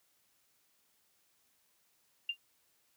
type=tone with exponential decay; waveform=sine; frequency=2794 Hz; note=F7; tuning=in tune; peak=-28 dBFS; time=2.29-2.37 s; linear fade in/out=5 ms; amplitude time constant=16 ms; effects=white hiss -73 dBFS RMS until 2.96 s + high-pass 60 Hz 12 dB/octave